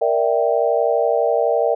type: chord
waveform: sine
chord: E half-diminished seventh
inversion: second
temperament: equal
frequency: 466.2 / 587.3 / 659.3 / 784 Hz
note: Bb4 / D5 / E5 / G5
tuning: 0 / 0 / 0 / 0 cents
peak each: -19 / -20 / -20 / -23 dBFS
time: 0.01-1.75 s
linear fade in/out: 10 ms
effects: none